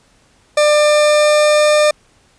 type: tone with pitch glide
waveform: 40% pulse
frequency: 597 to 601.5 Hz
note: D5 to D5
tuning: +28 to +41 cents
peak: -8 dBFS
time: 0.57-1.91 s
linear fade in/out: 5 ms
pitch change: +13 cents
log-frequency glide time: 0.68-1.71 s
effects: pink hiss -53 dBFS RMS until 2.38 s + resampled to 22050 Hz